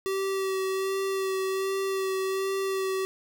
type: tone with vibrato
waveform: square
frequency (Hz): 384.6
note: G4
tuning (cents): -33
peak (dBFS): -27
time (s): 0.06-3.05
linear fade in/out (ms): 0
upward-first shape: sine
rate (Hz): 1.3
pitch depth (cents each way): 16
effects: none